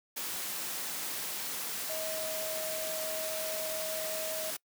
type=tone in noise; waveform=sine; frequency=633 Hz; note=D#5; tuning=30 cents sharp; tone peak=-37 dBFS; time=1.89-4.51 s; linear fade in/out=10 ms; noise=white; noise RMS=-37 dBFS; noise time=0.16-4.57 s; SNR=-3 dB; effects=noise-tail reverb RT60 0.1 s tail -24 dB re dry + high-pass 150 Hz 12 dB/octave